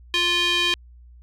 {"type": "tone with band-pass filter", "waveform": "square", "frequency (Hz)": 349.8, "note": "F4", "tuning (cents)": 3, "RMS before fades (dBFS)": -21, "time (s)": [0.14, 0.74], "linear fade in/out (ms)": 0, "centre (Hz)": 3100, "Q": 3, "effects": ["added 60 Hz sine -44 dBFS peak until 1.22 s"]}